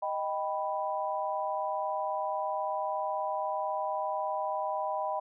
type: chord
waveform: sine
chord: Eb augmented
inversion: none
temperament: equal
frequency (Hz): 622.3 / 784 / 987.8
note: Eb5 / G5 / B5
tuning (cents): 0 / 0 / 0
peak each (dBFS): -34 / -34 / -34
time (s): 0.02-5.2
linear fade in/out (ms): 10
effects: none